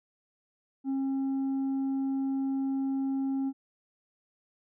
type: tone with tanh clipping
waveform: sine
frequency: 270 Hz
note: C#4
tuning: 45 cents flat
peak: -28 dBFS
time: 0.84-3.53 s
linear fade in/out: 50 ms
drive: 3 dB
effects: none